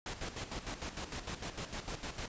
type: noise with tremolo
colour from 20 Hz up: pink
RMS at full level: -40 dBFS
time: 0.06-2.28 s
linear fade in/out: 2 ms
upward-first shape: square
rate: 6.6 Hz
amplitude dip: 65%
effects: resampled to 16000 Hz